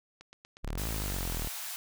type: click train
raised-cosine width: 0.2 ms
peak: -32 dBFS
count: 9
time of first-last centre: 0.21-1.168 s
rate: 8.35 Hz
type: exponential two-way sweep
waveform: sawtooth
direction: up then down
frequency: 30.18 to 57.1 to 37.55 Hz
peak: -29 dBFS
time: 0.63-1.49 s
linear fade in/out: 20 ms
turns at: 0.85 s
type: high-pass noise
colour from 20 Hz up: white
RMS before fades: -39 dBFS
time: 0.78-1.76 s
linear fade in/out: 0 ms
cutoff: 620 Hz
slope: 96 dB/octave
effects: none